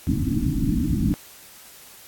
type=low-pass noise; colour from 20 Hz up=white; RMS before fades=-22 dBFS; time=0.07-1.14 s; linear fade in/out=0 ms; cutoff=310 Hz; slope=96 dB/octave; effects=white hiss -46 dBFS RMS until 2.07 s + AAC 64 kbps